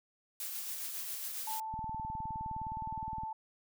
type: noise with tremolo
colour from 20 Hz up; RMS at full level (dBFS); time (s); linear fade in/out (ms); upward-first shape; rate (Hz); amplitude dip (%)
blue; -39; 0.4-1.6; 2; sine; 7.3; 30
type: tone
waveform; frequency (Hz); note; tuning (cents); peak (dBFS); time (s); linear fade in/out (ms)
sine; 880; A5; 0; -37; 1.47-3.33; 5
type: click train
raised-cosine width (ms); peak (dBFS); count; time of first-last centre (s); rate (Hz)
5; -33; 30; 1.74-3.235; 19.4
effects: none